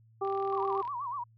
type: harmonic tone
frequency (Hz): 392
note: G4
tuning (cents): 0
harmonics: 1 / 2 / 3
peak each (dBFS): -31 / -34 / -36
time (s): 0.21-0.82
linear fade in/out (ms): 10
type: click train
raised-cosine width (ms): 0.3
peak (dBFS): -35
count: 26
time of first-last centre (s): 0.25-0.877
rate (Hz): 39.9
type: tone with vibrato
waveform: sine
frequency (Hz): 1046.5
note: C6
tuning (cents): 0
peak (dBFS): -33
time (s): 0.52-1.24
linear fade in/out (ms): 10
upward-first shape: sine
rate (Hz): 8.3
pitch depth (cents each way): 180
effects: added 112 Hz sine -58 dBFS peak until 1.37 s